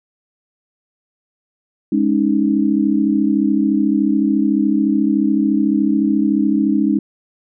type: chord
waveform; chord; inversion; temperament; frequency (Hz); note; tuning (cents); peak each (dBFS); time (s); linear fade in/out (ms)
sine; Ab suspended fourth; none; equal; 207.7 / 277.2 / 311.1; Ab3 / Db4 / Eb4; 0 / 0 / 0; -17; 1.92-6.99; 5
effects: none